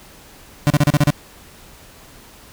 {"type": "tone bursts", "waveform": "35% pulse", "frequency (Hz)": 146.7, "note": "D3", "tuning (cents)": -2, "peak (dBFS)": -9, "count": 7, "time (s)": [0.67, 1.104], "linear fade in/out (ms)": 0, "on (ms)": 32, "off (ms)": 35, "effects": ["pink hiss -44 dBFS RMS until 2.52 s"]}